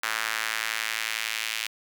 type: tone with high-pass filter sweep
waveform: sawtooth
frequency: 111 Hz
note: A2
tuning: 16 cents sharp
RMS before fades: -30 dBFS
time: 0.03-1.67 s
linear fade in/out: 5 ms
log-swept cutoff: 1500 to 2500 Hz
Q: 1.7
effects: none